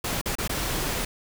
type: noise with dropouts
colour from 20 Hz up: pink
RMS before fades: -28 dBFS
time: 0.04-1.05 s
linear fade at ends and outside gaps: 5 ms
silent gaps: 0.214-0.257 / 0.354-0.384 / 0.477-0.494 s
effects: none